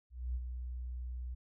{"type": "tone with ADSR envelope", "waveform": "sine", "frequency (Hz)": 61.7, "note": "B1", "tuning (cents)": -1, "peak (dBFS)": -32, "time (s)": [0.1, 1.35], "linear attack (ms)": 250, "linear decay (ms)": 45, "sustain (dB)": -6, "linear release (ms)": 13, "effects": []}